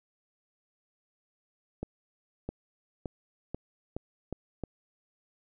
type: accelerating click train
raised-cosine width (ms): 2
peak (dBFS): -21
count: 7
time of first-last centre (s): 1.83-4.637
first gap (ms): 660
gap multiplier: 0.86
effects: none